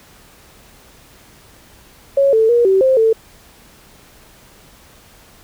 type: tone with pitch steps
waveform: sine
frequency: 553 / 443.8 / 475.9 / 383.6 / 525 / 446.6 Hz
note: C#5 / A4 / A#4 / G4 / C5 / A4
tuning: -4 / +15 / +36 / -37 / +6 / +26 cents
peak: -9 dBFS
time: 2.17-3.13 s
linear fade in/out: 5 ms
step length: 160 ms
effects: pink hiss -46 dBFS RMS until 5.43 s